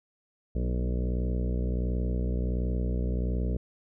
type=harmonic tone with a mistuned harmonic; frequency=61.4 Hz; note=B1; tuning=9 cents flat; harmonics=1 / 2 / 3 / 4 / 5 / 6 / 7 / 8 / 9 / 10; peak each=-27 / -35 / -35 / -40 / -42 / -45 / -41 / -44 / -48 / -49 dBFS; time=0.55-3.57 s; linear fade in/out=5 ms; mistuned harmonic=4; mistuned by=-35 cents; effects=none